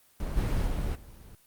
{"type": "noise with level steps", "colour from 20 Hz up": "brown", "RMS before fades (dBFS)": [-32, -27, -30, -47], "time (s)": [0.2, 1.35], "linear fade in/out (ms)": 2, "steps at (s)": [0.36, 0.66, 0.94], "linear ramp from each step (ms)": 20, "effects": ["white hiss -62 dBFS RMS until 1.46 s", "Opus 24 kbps"]}